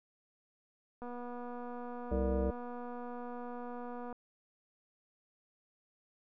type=click train; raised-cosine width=1 ms; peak=-32 dBFS; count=756; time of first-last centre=1.02-4.127 s; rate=243 Hz
type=harmonic tone; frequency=65.41 Hz; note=C2; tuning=in tune; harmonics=1 / 3 / 5 / 7 / 9; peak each=-33 / -37 / -40 / -36 / -38 dBFS; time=2.11-2.51 s; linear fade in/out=10 ms
effects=none